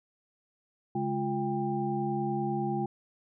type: tone cluster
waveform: sine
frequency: 139.3 / 209.5 / 350.6 / 795 Hz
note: C#3 / G#3 / F4 / G5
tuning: +9 / +15 / +7 / +24 cents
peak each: -35 / -33 / -33 / -33 dBFS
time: 0.95-2.86 s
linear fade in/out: 5 ms
effects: none